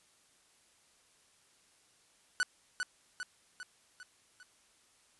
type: tone with echo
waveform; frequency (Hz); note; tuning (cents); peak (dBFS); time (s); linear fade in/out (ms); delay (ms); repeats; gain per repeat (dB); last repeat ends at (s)
45% pulse; 1486; F#6; +7; -27; 2.4-2.43; 0; 400; 5; -5; 4.43
effects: white hiss -67 dBFS RMS until 5.19 s + resampled to 24000 Hz